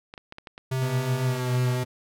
clicks, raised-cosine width 0.3 ms, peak -24 dBFS, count 6, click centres 0.139 / 0.178 / 0.324 / 0.384 / 0.472 / 0.579 s
square tone with pitch glide, 130.81 to 125.99 Hz, C3 to B2, 0 to +35 cents, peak -25 dBFS, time 0.71-1.84 s, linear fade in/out 10 ms, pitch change -65 cents, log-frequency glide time 1.24-1.43 s
35% pulse tone with vibrato, 124.1 Hz, B2, 9 cents sharp, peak -27 dBFS, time 0.81-1.85 s, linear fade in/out 20 ms, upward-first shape sine, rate 5.3 Hz, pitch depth 29 cents each way
effects none

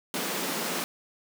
pink high-pass noise, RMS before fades -31 dBFS, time 0.14-0.84 s, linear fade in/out 0 ms, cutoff 170 Hz, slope 48 dB/octave, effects none

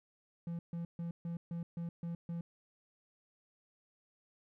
triangle tone bursts, 169.5 Hz, E3, 49 cents sharp, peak -35 dBFS, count 8, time 0.47-2.41 s, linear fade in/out 2 ms, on 120 ms, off 140 ms, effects none

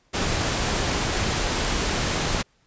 pink noise, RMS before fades -24 dBFS, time 0.13-2.43 s, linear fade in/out 20 ms, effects pink hiss -64 dBFS RMS until 2.66 s + resampled to 16000 Hz

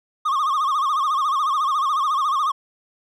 triangle tone with vibrato, 1155 Hz, D6, 29 cents flat, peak -16 dBFS, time 0.25-2.52 s, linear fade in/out 10 ms, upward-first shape sine, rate 14 Hz, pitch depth 140 cents each way, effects none

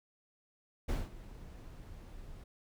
brown noise with ADSR envelope, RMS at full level -31 dBFS, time 0.88-2.44 s, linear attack 15 ms, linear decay 190 ms, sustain -18 dB, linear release 6 ms, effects none

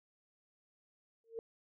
sine tone with exponential growth, 455.2 Hz, A#4, 41 cents flat, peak -35 dBFS, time 1.24-1.39 s, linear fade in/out 1 ms, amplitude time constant 31 ms, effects none

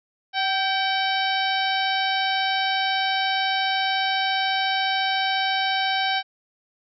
harmonic tone with a mistuned harmonic, 766 Hz, G5, 40 cents flat, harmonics 1 / 2 / 3 / 4 / 5 / 6 / 7, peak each -24 / -27 / -30 / -29 / -30 / -34 / -35 dBFS, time 0.33-6.23 s, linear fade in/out 50 ms, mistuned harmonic 2, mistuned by +44 cents, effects none

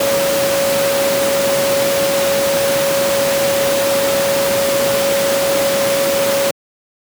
sine tone in noise, 555 Hz, C#5, 2 cents sharp, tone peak -14 dBFS, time 0-6.51 s, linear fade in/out 5 ms, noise pink, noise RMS -18 dBFS, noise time 0-6.51 s, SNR +1 dB, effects high-pass 200 Hz 12 dB/octave

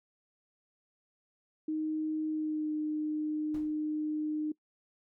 sine tone with pitch glide, 311.1 to 305.4 Hz, D#4 to D#4, 0 to -32 cents, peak -30 dBFS, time 1.68-4.52 s, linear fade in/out 5 ms, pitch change -32 cents, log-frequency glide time 2.29-2.72 s
brown noise with exponential decay, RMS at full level -42 dBFS, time 3.54-3.79 s, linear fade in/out 5 ms, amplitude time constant 53 ms
effects noise-tail reverb RT60 0.1 s tail -22 dB re dry

